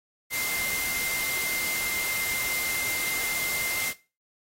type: tone in noise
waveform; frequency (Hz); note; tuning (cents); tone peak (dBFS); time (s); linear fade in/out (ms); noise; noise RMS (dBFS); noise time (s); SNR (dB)
sine; 2093; C7; 0; -29; 0.3-3.94; 50; white; -31; 0.3-3.94; -1
effects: noise-tail reverb RT60 0.3 s tail -17 dB re dry + AAC 48 kbps